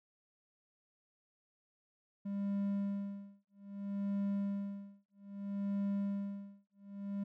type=tone with tremolo; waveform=triangle; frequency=199.8 Hz; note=G3; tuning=33 cents sharp; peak=-30 dBFS; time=2.25-7.24 s; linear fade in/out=10 ms; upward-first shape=sine; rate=0.62 Hz; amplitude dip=100%; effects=none